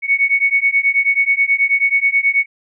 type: beating tone pair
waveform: sine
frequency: 2217 / 2226.3 Hz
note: C#7 / C#7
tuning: 0 / +7 cents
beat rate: 9.3 Hz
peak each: -15 dBFS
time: 0.02-2.46 s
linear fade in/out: 50 ms
effects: none